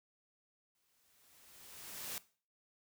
white noise with exponential growth, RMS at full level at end -41 dBFS, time 0.75-2.18 s, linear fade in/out 1 ms, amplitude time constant 310 ms, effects noise-tail reverb RT60 0.4 s tail -18 dB re dry

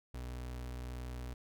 35% pulse tone, 61.74 Hz, B1, in tune, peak -39 dBFS, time 0.14-1.34 s, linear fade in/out 5 ms, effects none

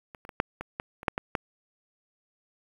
clicks, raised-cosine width 0.5 ms, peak -28 / -29 / -25 / -7 / -20 / -16 / -27 / -7 / -14 / -11 dBFS, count 10, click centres 0.148 / 0.251 / 0.292 / 0.401 / 0.61 / 0.799 / 1.031 / 1.082 / 1.179 / 1.352 s, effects 8-bit

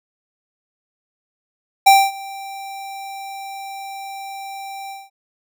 square tone with ADSR envelope, 784 Hz, G5, in tune, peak -6 dBFS, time 1.86-5.1 s, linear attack 12 ms, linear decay 240 ms, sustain -24 dB, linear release 200 ms, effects none

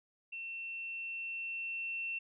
sine tone with level ramp, 2700 Hz, E7, 41 cents sharp, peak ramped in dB -40 to -35 dBFS, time 0.32-2.19 s, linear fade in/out 10 ms, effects none

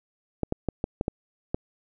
clicks, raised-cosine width 2 ms, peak -12 dBFS, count 7, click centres 0.433 / 0.524 / 0.687 / 0.841 / 1.011 / 1.081 / 1.545 s, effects none

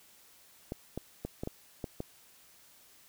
clicks, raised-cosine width 2 ms, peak -22 dBFS, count 7, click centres 0.721 / 0.976 / 1.25 / 1.435 / 1.474 / 1.842 / 2.004 s, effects white hiss -60 dBFS RMS until 3.08 s

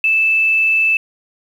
sine tone, 2633 Hz, E7, 3 cents flat, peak -11 dBFS, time 0.04-0.97 s, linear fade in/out 2 ms, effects 7-bit

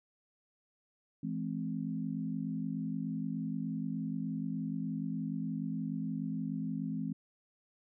sine chord, E augmented, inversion none, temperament equal with one note detuned, 164.81 / 211.5 / 261.6 Hz, E3 / G#3 / B#3, 0 / +32 / 0 cents, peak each -38 / -38 / -38 dBFS, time 1.23-7.13 s, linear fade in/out 5 ms, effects none

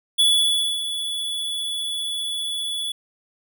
square tone with ADSR envelope, 3423 Hz, A7, 48 cents flat, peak -14 dBFS, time 0.18-2.92 s, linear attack 18 ms, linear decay 600 ms, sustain -11 dB, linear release 4 ms, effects none

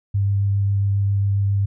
sine tone with vibrato, 99.6 Hz, G2, 28 cents sharp, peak -16 dBFS, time 0.14-1.66 s, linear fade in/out 10 ms, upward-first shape sine, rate 7.4 Hz, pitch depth 8 cents each way, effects none

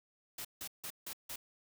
white noise bursts, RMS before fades -43 dBFS, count 5, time 0.38-1.36 s, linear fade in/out 5 ms, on 68 ms, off 160 ms, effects none

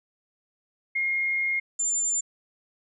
sine tone pair in turn, 2139 / 7195 Hz, C7 / A8, +38 / +38 cents, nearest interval octave + major sixth, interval 2100 cents, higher second, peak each -23 dBFS, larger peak neither, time 0.95-1.6 / 1.79-2.21 s, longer first, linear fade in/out 10 ms, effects none

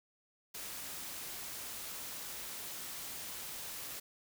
white noise, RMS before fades -44 dBFS, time 0.54-4 s, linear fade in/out 10 ms, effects none

